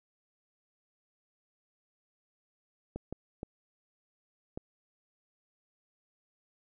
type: clicks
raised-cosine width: 2 ms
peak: -24 dBFS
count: 4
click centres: 2.96 / 3.126 / 3.431 / 4.575 s
effects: none

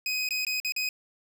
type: tone with dropouts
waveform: 25% pulse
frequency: 2511 Hz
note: D#7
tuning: 15 cents sharp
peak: -23 dBFS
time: 0.06-0.89 s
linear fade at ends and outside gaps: 2 ms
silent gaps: 0.289-0.307 / 0.45-0.467 / 0.601-0.647 / 0.722-0.763 s
effects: none

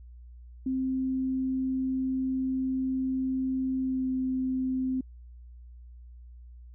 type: tone with pitch glide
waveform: sine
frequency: 261.6 to 259.2 Hz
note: C4 to C4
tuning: 0 to -16 cents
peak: -26 dBFS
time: 0.66-5.01 s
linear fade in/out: 5 ms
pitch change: -16 cents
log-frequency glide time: 3.8-4.1 s
effects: added 60 Hz sine -45 dBFS peak until 6.74 s

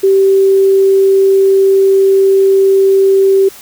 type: tone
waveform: sine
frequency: 388.3 Hz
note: G4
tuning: 16 cents flat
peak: -5 dBFS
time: 0.03-3.49 s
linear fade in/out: 10 ms
effects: white hiss -35 dBFS RMS until 3.61 s

